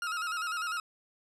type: tone with vibrato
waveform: 40% pulse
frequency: 1344 Hz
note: E6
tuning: 33 cents sharp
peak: -31 dBFS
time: 0.02-0.8 s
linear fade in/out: 2 ms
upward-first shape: square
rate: 10 Hz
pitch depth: 78 cents each way
effects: low-pass 10000 Hz 12 dB/octave